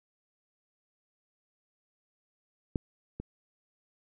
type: clicks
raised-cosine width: 3 ms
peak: -16 / -24 dBFS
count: 2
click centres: 2.758 / 3.2 s
effects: none